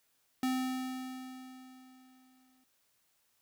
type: tone with exponential decay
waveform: square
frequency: 257.8 Hz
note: C4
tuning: 26 cents flat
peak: -29 dBFS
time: 0.43-2.64 s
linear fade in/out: 2 ms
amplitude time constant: 480 ms
effects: white hiss -74 dBFS RMS until 3.41 s